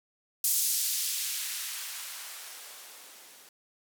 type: noise with band-pass filter sweep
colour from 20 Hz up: violet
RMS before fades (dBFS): -34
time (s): 0.44-3.49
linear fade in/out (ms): 2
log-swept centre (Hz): 7100 to 210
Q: 0.73
effects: none